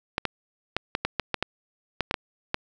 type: clicks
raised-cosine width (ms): 0.3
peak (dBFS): -8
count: 12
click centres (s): 0.181 / 0.253 / 0.766 / 0.951 / 1.05 / 1.197 / 1.343 / 1.426 / 2.007 / 2.111 / 2.142 / 2.544
effects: none